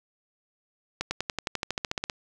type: accelerating click train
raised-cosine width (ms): 0.2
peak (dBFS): -11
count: 15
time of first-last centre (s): 1.01-2.098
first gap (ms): 100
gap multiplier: 0.96
effects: none